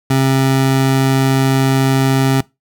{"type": "tone", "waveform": "25% pulse", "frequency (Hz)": 133.8, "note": "C3", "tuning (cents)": 39, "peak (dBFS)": -7, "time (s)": [0.1, 2.41], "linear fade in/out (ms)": 5, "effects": ["noise-tail reverb RT60 0.2 s tail -21 dB re dry"]}